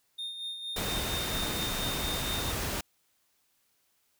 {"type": "tone with tremolo", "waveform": "triangle", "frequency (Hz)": 3659, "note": "A#7", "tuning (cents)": -33, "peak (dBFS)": -32, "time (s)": [0.18, 2.52], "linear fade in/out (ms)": 10, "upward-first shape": "sine", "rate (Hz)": 4.3, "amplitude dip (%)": 50}
{"type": "noise", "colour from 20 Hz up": "pink", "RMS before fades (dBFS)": -33, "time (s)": [0.76, 2.81], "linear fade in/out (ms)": 5}
{"effects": ["white hiss -72 dBFS RMS until 4.19 s"]}